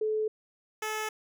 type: tone pair in turn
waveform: sine / 10% pulse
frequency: 432.1 / 432.1 Hz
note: A4 / A4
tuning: -31 / -31 cents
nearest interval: unison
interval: 0 cents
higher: neither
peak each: -26 / -23 dBFS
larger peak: second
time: 0.01-0.28 / 0.82-1.09 s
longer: neither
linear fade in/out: 5 ms
effects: none